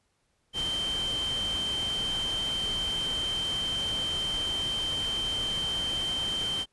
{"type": "tone in noise", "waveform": "sine", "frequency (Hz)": 3123, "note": "G7", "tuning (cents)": -7, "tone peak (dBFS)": -28, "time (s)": [0.53, 6.66], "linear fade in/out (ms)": 50, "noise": "pink", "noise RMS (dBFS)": -38, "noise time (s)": [0.53, 6.66], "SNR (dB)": 7, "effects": ["pink hiss -73 dBFS RMS until 6.72 s", "resampled to 24000 Hz"]}